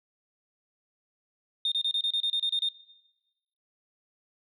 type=tone bursts; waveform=sine; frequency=3653 Hz; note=A#7; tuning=36 cents flat; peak=-23 dBFS; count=11; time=1.65-2.688 s; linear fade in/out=2 ms; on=68 ms; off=29 ms; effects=noise-tail reverb RT60 1.0 s tail -18 dB re dry + tanh soft clip ceiling -20 dBFS